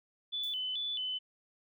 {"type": "tone with vibrato", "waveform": "sine", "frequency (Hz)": 3240, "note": "G#7", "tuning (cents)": -43, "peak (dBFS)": -33, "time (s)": [0.32, 1.19], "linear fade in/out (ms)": 20, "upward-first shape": "square", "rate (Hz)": 2.3, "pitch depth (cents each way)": 120}
{"type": "noise with exponential decay", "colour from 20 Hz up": "violet", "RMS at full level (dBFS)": -47, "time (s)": [0.43, 0.66], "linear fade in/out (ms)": 5, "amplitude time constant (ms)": 49}
{"effects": []}